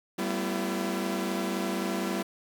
sawtooth tone cluster, 194.1 / 225.7 / 249.5 / 336.7 Hz, G3 / A3 / B3 / E4, -17 / +44 / +18 / +37 cents, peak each -28 / -34 / -32 / -29 dBFS, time 0.18-2.23 s, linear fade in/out 10 ms, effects 9-bit

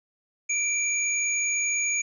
sine tone pair together, 2349 / 6725 Hz, D7 / G#8, 0 / +21 cents, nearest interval octave + tritone, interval 1821 cents, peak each -26 dBFS, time 0.49-2.02 s, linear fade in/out 10 ms, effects none

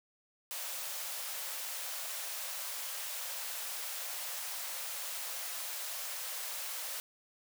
white high-pass noise, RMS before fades -40 dBFS, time 0.51-7 s, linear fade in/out 0 ms, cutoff 490 Hz, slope 96 dB/octave, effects none

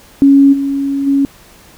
sine tone with level steps, 277.2 Hz, C#4, in tune, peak -3 / -13 / -8 dBFS, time 0.22-1.25 s, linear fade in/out 0 ms, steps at 0.52 / 1.06 s, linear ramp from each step 20 ms, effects pink hiss -42 dBFS RMS until 1.77 s

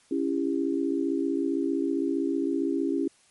sine chord, C# diminished, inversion none, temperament just, 277.2 / 332.6 / 399.1 Hz, C#4 / E4 / G4, 0 / +16 / +31 cents, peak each -27 / -28 / -31 dBFS, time 0.11-3.08 s, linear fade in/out 5 ms, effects white hiss -61 dBFS RMS until 3.3 s + MP3 48 kbps

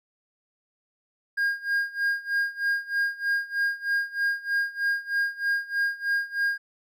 triangle tone with tremolo, 1620 Hz, G#6, 43 cents flat, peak -19 dBFS, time 1.37-6.58 s, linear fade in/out 10 ms, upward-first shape sine, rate 3.2 Hz, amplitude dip 90%, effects none

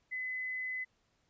sine tone, 2020 Hz, B6, 39 cents sharp, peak -35 dBFS, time 0.11-0.85 s, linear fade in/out 20 ms, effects pink hiss -75 dBFS RMS until 1.29 s + resampled to 16000 Hz

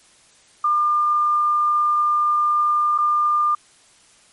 sine tone with dropouts, 1200 Hz, D6, 37 cents sharp, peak -15 dBFS, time 0.64-3.55 s, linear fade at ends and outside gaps 5 ms, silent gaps 2.979-2.985 s, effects white hiss -53 dBFS RMS until 4.32 s + MP3 48 kbps

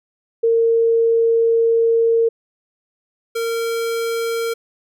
sine / square tone pair in turn, 458.4 / 460 Hz, A#4 / A#4, -29 / -23 cents, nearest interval unison, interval 6 cents, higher second, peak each -12 / -20 dBFS, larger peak first, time 0.43-2.29 / 3.35-4.54 s, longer first, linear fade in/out 10 ms, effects none

